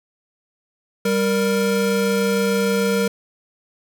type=tone pair together; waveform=square; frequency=196.1 / 466.4 Hz; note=G3 / A#4; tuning=+1 / +1 cents; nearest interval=octave + minor third; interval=1500 cents; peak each=-21 / -20 dBFS; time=1.05-3.08 s; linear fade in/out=5 ms; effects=none